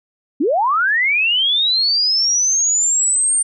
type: linear sweep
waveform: sine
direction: up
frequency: 245.1 to 8870 Hz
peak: -13 dBFS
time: 0.4-3.43 s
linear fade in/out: 10 ms
effects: none